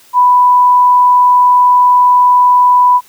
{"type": "tone", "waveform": "sine", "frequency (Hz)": 990, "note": "B5", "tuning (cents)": 4, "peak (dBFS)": -4, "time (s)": [0.13, 3.01], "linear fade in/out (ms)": 50, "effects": ["white hiss -44 dBFS RMS until 3.08 s", "high-pass 80 Hz 12 dB/octave"]}